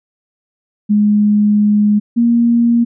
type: tone pair in turn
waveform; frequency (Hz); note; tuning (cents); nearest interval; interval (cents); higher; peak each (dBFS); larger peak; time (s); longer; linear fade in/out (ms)
sine; 208.5 / 235.2; G#3 / A#3; +7 / +16; major second; 209; second; -8; neither; 0.89-2 / 2.16-2.85; first; 20
effects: none